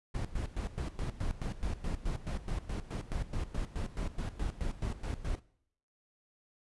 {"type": "noise with tremolo", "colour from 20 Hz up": "brown", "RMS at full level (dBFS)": -34, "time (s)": [0.14, 5.4], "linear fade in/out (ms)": 10, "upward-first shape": "square", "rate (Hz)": 4.7, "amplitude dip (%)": 80, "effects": ["noise-tail reverb RT60 0.7 s tail -22 dB re dry", "resampled to 24000 Hz"]}